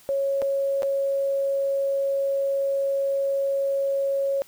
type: tone with dropouts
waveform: sine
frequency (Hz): 551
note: C#5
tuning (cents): -11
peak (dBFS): -21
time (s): 0.09-4.42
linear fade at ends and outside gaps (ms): 0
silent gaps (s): 0.418-0.423 / 0.822-0.831
effects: white hiss -53 dBFS RMS until 4.47 s